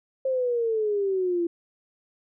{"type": "exponential sweep", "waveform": "sine", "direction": "down", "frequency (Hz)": [534, 336.9], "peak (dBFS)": -22, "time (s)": [0.25, 1.47], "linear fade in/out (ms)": 5, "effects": []}